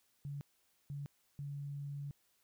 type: tone bursts at uneven times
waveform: sine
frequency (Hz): 142.4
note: C#3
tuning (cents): +47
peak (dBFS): -40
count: 3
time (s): 0.25-0.41 / 0.9-1.06 / 1.39-2.11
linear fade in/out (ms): 0
effects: white hiss -75 dBFS RMS until 2.43 s